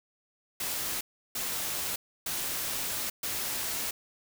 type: noise bursts at uneven times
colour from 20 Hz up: white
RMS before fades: -33 dBFS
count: 4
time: 0.6-1.01 / 1.35-1.96 / 2.26-3.1 / 3.23-3.91 s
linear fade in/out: 5 ms
effects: none